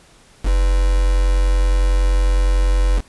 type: tone with quantisation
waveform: sine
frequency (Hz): 45.4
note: F#1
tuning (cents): -32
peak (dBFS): -12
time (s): 0.43-3.02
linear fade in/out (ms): 50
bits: 4
effects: pink hiss -49 dBFS RMS until 3.08 s + resampled to 24000 Hz